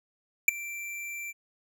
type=tone with ADSR envelope; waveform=square; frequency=2349 Hz; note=D7; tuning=in tune; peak=-13 dBFS; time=0.48-1.33 s; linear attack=4 ms; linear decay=11 ms; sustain=-23 dB; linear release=32 ms; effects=none